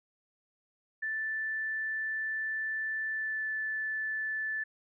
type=tone with pitch glide; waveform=sine; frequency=1760 to 1748.9 Hz; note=A6 to A6; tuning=0 to -11 cents; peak=-31 dBFS; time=1.02-4.64 s; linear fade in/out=10 ms; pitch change=-11 cents; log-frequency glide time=3.11-3.47 s; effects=none